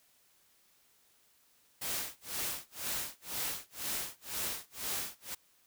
white noise with tremolo, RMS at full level -35 dBFS, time 1.81-5.35 s, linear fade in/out 10 ms, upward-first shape sine, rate 2 Hz, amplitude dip 100%, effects white hiss -68 dBFS RMS until 5.66 s

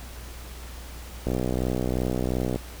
click train, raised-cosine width 2 ms, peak -13 dBFS, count 82, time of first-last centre 1.27-2.56 s, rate 62.8 Hz, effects added 60 Hz sine -39 dBFS peak until 2.8 s + pink hiss -44 dBFS RMS until 2.8 s

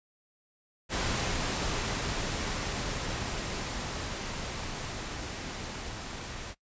pink noise with level ramp, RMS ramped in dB -30 to -40 dBFS, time 0.89-6.55 s, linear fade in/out 50 ms, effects noise-tail reverb RT60 0.1 s tail -20 dB re dry + resampled to 16000 Hz

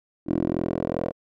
10% pulse tone with band-pass filter sweep, 42.51 Hz, F1, 46 cents flat, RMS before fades -26 dBFS, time 0.26-1.13 s, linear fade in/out 50 ms, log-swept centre 320 to 500 Hz, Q 3.6, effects none

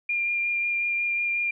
sine tone with vibrato, 2400 Hz, D7, 37 cents sharp, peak -23 dBFS, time 0.09-1.51 s, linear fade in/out 5 ms, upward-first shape sine, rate 5.5 Hz, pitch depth 11 cents each way, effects none

